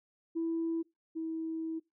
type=tone pair in turn; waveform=sine; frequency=329.6 / 323.4 Hz; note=E4 / E4; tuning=0 / -33 cents; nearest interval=unison; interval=33 cents; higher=first; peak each=-29 / -33 dBFS; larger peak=first; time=0.35-0.83 / 1.15-1.8 s; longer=second; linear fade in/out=20 ms; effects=noise-tail reverb RT60 0.2 s tail -22 dB re dry + tanh soft clip ceiling -26 dBFS